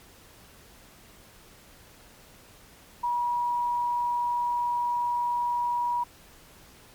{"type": "tone", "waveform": "sine", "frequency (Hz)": 963, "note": "B5", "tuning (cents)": -44, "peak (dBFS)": -24, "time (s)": [3.03, 6.04], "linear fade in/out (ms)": 10, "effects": ["pink hiss -53 dBFS RMS until 6.94 s", "MP3 96 kbps"]}